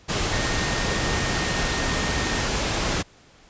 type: tone in noise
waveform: sine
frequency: 1843 Hz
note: A#6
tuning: 20 cents flat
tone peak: -32 dBFS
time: 0.31-2.47 s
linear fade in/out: 20 ms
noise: pink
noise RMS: -24 dBFS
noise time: 0.08-3.03 s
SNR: -11 dB
effects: pink hiss -53 dBFS RMS until 3.49 s + resampled to 16000 Hz